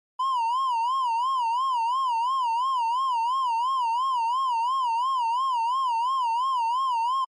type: tone with vibrato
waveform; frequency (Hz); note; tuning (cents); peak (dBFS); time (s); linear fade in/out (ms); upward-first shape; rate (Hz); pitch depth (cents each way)
triangle; 987.8; B5; 0; -20; 0.19-7.25; 10; sine; 2.9; 150
effects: MP3 48 kbps